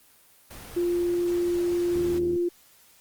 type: noise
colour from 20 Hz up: pink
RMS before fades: -42 dBFS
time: 0.5-2.19 s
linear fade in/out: 10 ms
type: tone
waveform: sine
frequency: 349 Hz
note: F4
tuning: 1 cent flat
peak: -22 dBFS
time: 0.76-2.49 s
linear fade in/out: 10 ms
type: click train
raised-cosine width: 3 ms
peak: -26 dBFS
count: 33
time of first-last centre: 1.96-2.359 s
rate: 80.3 Hz
effects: white hiss -57 dBFS RMS until 3 s + Opus 24 kbps